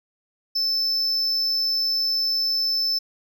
triangle tone, 5274 Hz, E8, in tune, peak -19 dBFS, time 0.55-2.99 s, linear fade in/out 10 ms, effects none

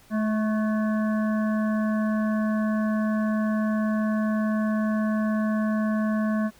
harmonic tone with a mistuned harmonic, 215.5 Hz, A3, 36 cents flat, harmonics 1 / 3 / 5 / 7 / 8, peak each -22 / -32 / -36 / -39 / -40 dBFS, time 0.1-6.51 s, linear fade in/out 50 ms, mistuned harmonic 5, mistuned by +34 cents, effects pink hiss -55 dBFS RMS until 6.59 s

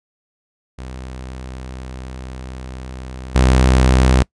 sawtooth tone with level steps, 64.1 Hz, C2, 35 cents flat, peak -25 / -6 dBFS, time 0.78-4.23 s, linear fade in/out 10 ms, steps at 3.35 s, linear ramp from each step 2 ms, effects noise-tail reverb RT60 0.1 s tail -24 dB re dry + resampled to 22050 Hz

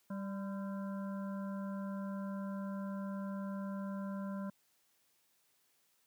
harmonic tone with a mistuned harmonic, 196 Hz, G3, in tune, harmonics 1 / 3 / 5 / 7 / 8, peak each -38 / -48 / -51 / -55 / -59 dBFS, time 0.1-4.5 s, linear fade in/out 5 ms, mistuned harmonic 5, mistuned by +62 cents, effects white hiss -74 dBFS RMS until 6.06 s + high-pass 100 Hz 12 dB/octave

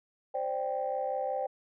sine chord, C suspended second, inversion none, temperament just, 523.3 / 588.7 / 784.9 Hz, C5 / D5 / G5, 0 / +4 / +2 cents, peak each -33 / -35 / -33 dBFS, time 0.34-1.47 s, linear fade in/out 10 ms, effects tanh soft clip ceiling -21 dBFS

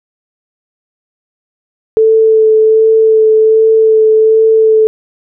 sine tone with vibrato, 440 Hz, A4, in tune, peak -4 dBFS, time 1.97-4.87 s, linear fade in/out 0 ms, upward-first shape sine, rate 1.3 Hz, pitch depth 13 cents each way, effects none

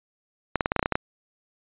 clicks, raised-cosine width 0.5 ms, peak -7 dBFS, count 10, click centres 0.557 / 0.608 / 0.659 / 0.719 / 0.763 / 0.794 / 0.828 / 0.859 / 0.923 / 0.955 s, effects resampled to 8000 Hz

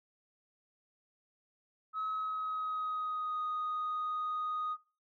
sine tone with pitch glide, 1282 to 1242.6 Hz, E6 to D#6, -49 to -3 cents, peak -32 dBFS, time 1.93-4.77 s, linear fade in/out 50 ms, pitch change -54 cents, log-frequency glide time 2.08-3.41 s, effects noise-tail reverb RT60 0.3 s tail -18 dB re dry + tanh soft clip ceiling -30 dBFS

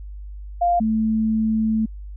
sine tone pair in turn, 698.5 / 220 Hz, F5 / A3, 0 / 0 cents, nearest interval octave + minor sixth, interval 2000 cents, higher first, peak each -15 / -17 dBFS, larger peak first, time 0.61-0.8 / 0.8-1.86 s, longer second, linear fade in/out 10 ms, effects added 50 Hz sine -32 dBFS peak until 2.16 s

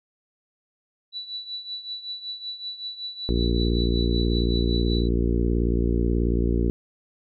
sine tone with tremolo, 3951 Hz, B7, in tune, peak -28 dBFS, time 1.12-5.09 s, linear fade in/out 50 ms, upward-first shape triangle, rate 5.3 Hz, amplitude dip 80%
harmonic tone, 58.4 Hz, A#1, 4 cents sharp, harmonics 1 / 2 / 3 / 4 / 5 / 6 / 7 / 8, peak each -22 / -29 / -30 / -29 / -31 / -29 / -32 / -37 dBFS, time 3.29-6.7 s, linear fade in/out 0 ms
effects none

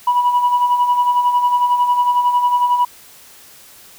sine tone with tremolo, 978 Hz, B5, 17 cents flat, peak -8 dBFS, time 0.07-2.85 s, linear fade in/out 5 ms, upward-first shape sine, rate 11 Hz, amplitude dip 60%, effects tanh soft clip ceiling -8 dBFS + white hiss -43 dBFS RMS until 3.98 s

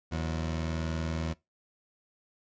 20% pulse tone pair together, 80.78 / 181.6 Hz, E2 / F#3, -35 / -32 cents, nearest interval octave + major second, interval 1403 cents, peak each -26 / -36 dBFS, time 0.11-1.34 s, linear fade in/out 20 ms, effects noise-tail reverb RT60 0.2 s tail -21 dB re dry + resampled to 16000 Hz

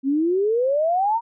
sine exponential sweep, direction up, 261.6 to 954 Hz, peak -17 dBFS, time 0.03-1.21 s, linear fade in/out 50 ms, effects none

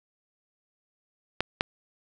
clicks, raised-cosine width 0.3 ms, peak -8 / -7 dBFS, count 2, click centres 1.406 / 1.609 s, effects none

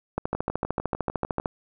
two click trains, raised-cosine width 1 ms, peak -14 / -11 dBFS, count 8 / 18, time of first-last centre 0.35-1.399 / 0.18-1.458 s, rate 6.67 / 13.3 Hz, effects none

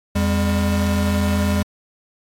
square tone pair together, 84.5 / 201.1 Hz, E2 / G3, +43 / +44 cents, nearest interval octave + minor third, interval 1501 cents, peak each -20 dBFS, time 0.15-1.63 s, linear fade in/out 10 ms, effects AAC 64 kbps

